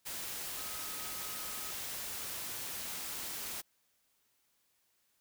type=tone in noise; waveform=sine; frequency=1267 Hz; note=D#6; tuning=31 cents sharp; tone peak=-52 dBFS; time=0.56-1.72 s; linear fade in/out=20 ms; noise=white; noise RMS=-41 dBFS; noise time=0.05-3.62 s; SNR=-14 dB; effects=white hiss -75 dBFS RMS until 5.2 s